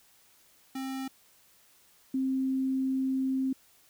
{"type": "tone pair in turn", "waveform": ["square", "sine"], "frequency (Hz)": [265.4, 264.1], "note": ["C4", "C4"], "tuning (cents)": [25, 16], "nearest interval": "unison", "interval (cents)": 9, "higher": "first", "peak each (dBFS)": [-34, -26], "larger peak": "second", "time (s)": [[0.75, 1.08], [2.14, 3.53]], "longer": "second", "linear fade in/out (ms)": 5, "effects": ["white hiss -62 dBFS RMS until 3.89 s"]}